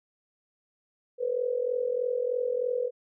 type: tone with amplitude modulation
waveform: sine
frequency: 493.9 Hz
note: B4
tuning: in tune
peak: -22 dBFS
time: 1.18-2.91 s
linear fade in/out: 50 ms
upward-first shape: sine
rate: 43.2 Hz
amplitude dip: 80%
effects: none